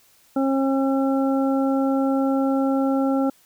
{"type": "harmonic tone", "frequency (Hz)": 270, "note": "C#4", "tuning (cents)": -45, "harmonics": [1, 2, 3, 5], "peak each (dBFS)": [-19, -25, -29, -33], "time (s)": [0.36, 3.3], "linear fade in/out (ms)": 5, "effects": ["white hiss -57 dBFS RMS until 3.45 s"]}